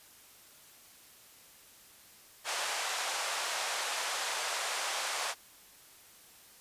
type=band-pass noise; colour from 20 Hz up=pink; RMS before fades=-35 dBFS; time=2.44-5.35 s; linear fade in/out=50 ms; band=630 to 9400 Hz; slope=24 dB/octave; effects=white hiss -57 dBFS RMS until 6.6 s + resampled to 32000 Hz